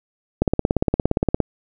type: click train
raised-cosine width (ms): 2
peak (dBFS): -3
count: 18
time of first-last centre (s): 0.42-1.403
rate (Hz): 17.3
effects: none